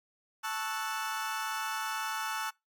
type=chord; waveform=35% pulse; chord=F# minor seventh; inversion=first; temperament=equal; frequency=880 / 1108.7 / 1318.5 / 1480 Hz; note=A5 / C#6 / E6 / F#6; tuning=0 / 0 / 0 / 0 cents; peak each=-35 / -39 / -36 / -37 dBFS; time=0.43-2.51 s; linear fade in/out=20 ms; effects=noise-tail reverb RT60 0.2 s tail -24 dB re dry + MP3 96 kbps